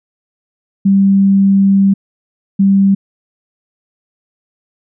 sine tone bursts at uneven times, 196 Hz, G3, in tune, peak -6 dBFS, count 2, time 0.85-1.94 / 2.59-2.95 s, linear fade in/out 10 ms, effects none

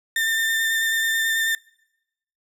35% pulse tone with vibrato, 1800 Hz, A6, 39 cents sharp, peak -18 dBFS, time 0.16-1.55 s, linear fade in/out 2 ms, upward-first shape square, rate 9.2 Hz, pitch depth 12 cents each way, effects noise-tail reverb RT60 0.9 s tail -26 dB re dry

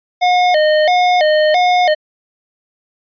square tone with vibrato, 665 Hz, E5, 15 cents sharp, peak -10 dBFS, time 0.21-1.95 s, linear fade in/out 20 ms, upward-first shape square, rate 1.5 Hz, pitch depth 140 cents each way, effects resampled to 11025 Hz

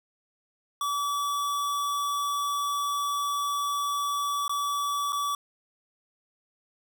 square tone with dropouts, 1148 Hz, D6, 40 cents flat, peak -27 dBFS, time 0.81-5.35 s, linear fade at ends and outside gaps 2 ms, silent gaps 4.48-4.494 / 5.123-5.129 s, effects none

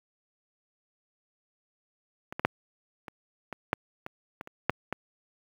clicks, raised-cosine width 0.5 ms, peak -22 / -17 / -6 / -24 / -21 / -9 / -21 / -22 / -28 / -7 / -15 dBFS, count 11, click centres 2.325 / 2.395 / 2.45 / 3.082 / 3.527 / 3.731 / 4.064 / 4.411 / 4.474 / 4.696 / 4.926 s, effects high-pass 80 Hz 12 dB/octave + 8-bit

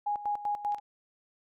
sine tone with tremolo, 826 Hz, G#5, 10 cents flat, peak -27 dBFS, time 0.06-0.8 s, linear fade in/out 10 ms, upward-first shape square, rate 5.1 Hz, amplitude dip 75%
clicks, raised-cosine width 0.2 ms, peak -35 dBFS, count 2, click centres 0.722 / 0.784 s
effects none

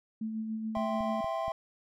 sine tone with tremolo, 220 Hz, A3, in tune, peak -31 dBFS, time 0.21-1.21 s, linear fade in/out 5 ms, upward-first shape sine, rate 7 Hz, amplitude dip 35%
triangle chord, C major, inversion first, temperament equal, 659.3 / 784 / 1046.5 Hz, E5 / G5 / C6, 0 / 0 / 0 cents, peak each -31 / -35 / -35 dBFS, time 0.75-1.52 s, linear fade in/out 2 ms
click train, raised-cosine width 5 ms, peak -33 dBFS, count 4, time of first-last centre 0.77-1.481 s, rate 4.22 Hz
effects none

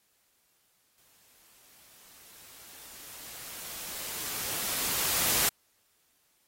white noise with exponential growth, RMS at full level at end -25 dBFS, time 0.98-5.49 s, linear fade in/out 1 ms, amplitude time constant 980 ms, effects white hiss -70 dBFS RMS until 6.47 s + AAC 48 kbps

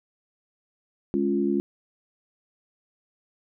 sine chord, Db major, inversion second, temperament equal, 207.7 / 277.2 / 349.2 Hz, Ab3 / Db4 / F4, 0 / 0 / 0 cents, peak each -26 / -26 / -25 dBFS, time 1.14-1.6 s, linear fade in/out 0 ms, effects none

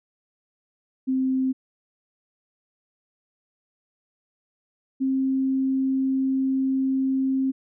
sine tone pair in turn, 261.6 / 265.7 Hz, C4 / C4, 0 / +27 cents, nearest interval unison, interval 27 cents, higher second, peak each -20 dBFS, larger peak neither, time 1.07-1.53 / 5-7.52 s, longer second, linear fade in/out 20 ms, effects none

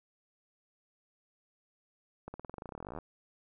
accelerating click train, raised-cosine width 1 ms, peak -28 dBFS, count 25, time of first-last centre 2.28-2.987 s, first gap 60 ms, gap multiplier 0.93, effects none

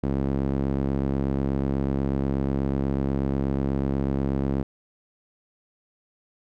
sawtooth tone with band-pass filter, 68.2 Hz, C#2, 28 cents flat, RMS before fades -25 dBFS, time 0.03-4.63 s, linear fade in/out 5 ms, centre 260 Hz, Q 1, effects none

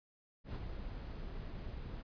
brown noise with ADSR envelope, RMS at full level -38 dBFS, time 0.44-2.03 s, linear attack 110 ms, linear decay 29 ms, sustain -6 dB, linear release 23 ms, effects resampled to 11025 Hz

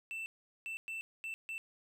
triangle tone bursts at uneven times, 2667 Hz, E7, 20 cents sharp, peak -37 dBFS, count 5, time 0.11-0.26 / 0.66-0.77 / 0.88-1.01 / 1.24-1.34 / 1.49-1.58 s, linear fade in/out 0 ms, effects none

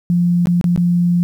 sine tone with dropouts, 174.61 Hz, F3, in tune, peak -11 dBFS, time 0.1-1.23 s, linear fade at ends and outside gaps 0 ms, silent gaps 0.457-0.471 / 0.612-0.642 / 0.761-0.776 s, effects 8-bit

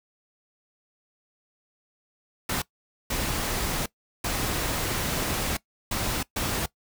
pink noise bursts at uneven times, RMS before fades -28 dBFS, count 5, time 2.49-2.62 / 3.1-3.86 / 4.24-5.57 / 5.91-6.23 / 6.36-6.66 s, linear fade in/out 5 ms, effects noise-tail reverb RT60 0.1 s tail -20 dB re dry

